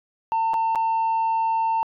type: tone with dropouts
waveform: sine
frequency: 900 Hz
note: A5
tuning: 39 cents sharp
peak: -17 dBFS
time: 0.32-1.83 s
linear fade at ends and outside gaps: 0 ms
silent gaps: 0.535-0.541 / 0.75-0.757 s
effects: tanh soft clip ceiling -18 dBFS